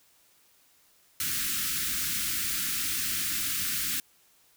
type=band-stop noise; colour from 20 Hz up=white; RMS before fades=-30 dBFS; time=1.2-4 s; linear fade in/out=2 ms; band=330 to 1300 Hz; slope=48 dB/octave; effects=white hiss -63 dBFS RMS until 4.56 s